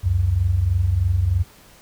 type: tone pair together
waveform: sine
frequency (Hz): 69.3 / 92.5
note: C#2 / F#2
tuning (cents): 0 / 0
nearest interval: perfect fourth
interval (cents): 500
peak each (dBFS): -22 / -17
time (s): 0.03-1.44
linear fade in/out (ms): 20
effects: pink hiss -49 dBFS RMS until 1.81 s